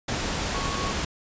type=tone in noise; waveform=sine; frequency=1108.7 Hz; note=C#6; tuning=in tune; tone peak=-32 dBFS; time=0.54-0.92 s; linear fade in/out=5 ms; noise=pink; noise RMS=-28 dBFS; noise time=0.08-1.05 s; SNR=-7 dB; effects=resampled to 16000 Hz